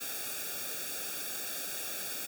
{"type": "noise with comb filter", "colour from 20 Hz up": "white", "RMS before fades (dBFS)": -38, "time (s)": [0, 2.27], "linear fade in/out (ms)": 20, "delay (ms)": 0.98, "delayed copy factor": -1, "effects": []}